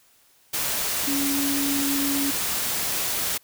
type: tone in noise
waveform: sine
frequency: 280 Hz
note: C#4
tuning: 18 cents sharp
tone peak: -24 dBFS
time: 1.07-2.31 s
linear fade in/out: 10 ms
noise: white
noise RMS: -26 dBFS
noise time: 0.53-3.38 s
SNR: -1 dB
effects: white hiss -59 dBFS RMS until 3.43 s